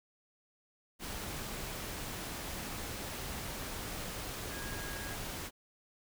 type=tone in noise; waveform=sine; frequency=1640 Hz; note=G#6; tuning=22 cents flat; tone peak=-46 dBFS; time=4.49-5.17 s; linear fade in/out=50 ms; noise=pink; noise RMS=-41 dBFS; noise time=0.99-5.51 s; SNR=-8 dB; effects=none